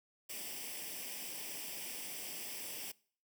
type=noise with comb filter; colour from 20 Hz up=white; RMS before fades=-44 dBFS; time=0.29-2.92 s; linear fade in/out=10 ms; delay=0.37 ms; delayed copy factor=+0.7; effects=noise-tail reverb RT60 0.5 s tail -23 dB re dry + high-pass 200 Hz 12 dB/octave